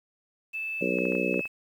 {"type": "tone with pitch glide", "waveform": "sine", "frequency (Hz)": [2628, 2595], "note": ["E7", "E7"], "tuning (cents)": [-6, -28], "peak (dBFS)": -30, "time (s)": [0.53, 1.48], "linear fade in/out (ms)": 20, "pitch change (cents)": -22, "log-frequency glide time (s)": [0.86, 0.96]}
{"type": "harmonic tone", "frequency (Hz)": 61.74, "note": "B1", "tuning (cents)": 0, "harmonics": [3, 4, 5, 6, 7, 8, 9], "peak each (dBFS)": [-33, -33, -33, -33, -33, -33, -33], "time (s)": [0.81, 1.41], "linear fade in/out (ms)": 5}
{"type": "clicks", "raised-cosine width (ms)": 0.5, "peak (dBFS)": -28, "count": 7, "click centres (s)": [0.986, 1.054, 1.122, 1.152, 1.342, 1.394, 1.455]}
{"effects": ["9-bit"]}